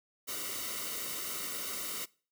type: noise with comb filter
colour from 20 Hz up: white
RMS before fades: -38 dBFS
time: 0.27-2.06 s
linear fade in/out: 20 ms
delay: 1.2 ms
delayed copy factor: -0.7
effects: noise-tail reverb RT60 0.4 s tail -23 dB re dry